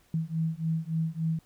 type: beating tone pair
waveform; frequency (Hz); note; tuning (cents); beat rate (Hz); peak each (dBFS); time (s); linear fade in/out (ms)
sine; 160 / 163.5; D#3 / E3; +49 / -14; 3.5; -30; 0.14-1.39; 2
effects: pink hiss -64 dBFS RMS until 1.45 s